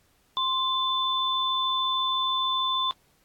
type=tone pair together; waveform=sine; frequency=1046.5 / 3520 Hz; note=C6 / A7; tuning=0 / 0 cents; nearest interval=octave + major sixth; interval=2100 cents; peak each=-26 dBFS; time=0.37-2.91 s; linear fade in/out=0 ms; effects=pink hiss -65 dBFS RMS until 3.24 s + AAC 64 kbps